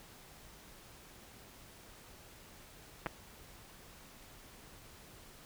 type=clicks; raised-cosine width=0.5 ms; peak=-21 dBFS; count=2; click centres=3.061 / 3.067 s; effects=pink hiss -56 dBFS RMS until 5.45 s